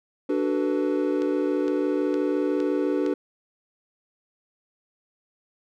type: chord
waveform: triangle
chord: B minor seventh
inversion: first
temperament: equal with one note detuned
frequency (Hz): 293.7 / 374.1 / 440 / 493.9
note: D4 / F#4 / A4 / B4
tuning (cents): 0 / +19 / 0 / 0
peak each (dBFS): -23 / -25 / -28 / -27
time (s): 0.29-3.14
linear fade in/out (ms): 5
type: click train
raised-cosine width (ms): 0.2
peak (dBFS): -22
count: 5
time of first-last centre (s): 1.22-3.063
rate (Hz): 2.17
effects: none